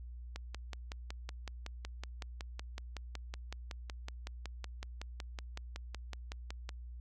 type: click train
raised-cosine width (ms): 0.2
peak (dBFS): -25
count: 35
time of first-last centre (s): 0.36-6.691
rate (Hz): 5.37
effects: added 60 Hz sine -44 dBFS peak until 7 s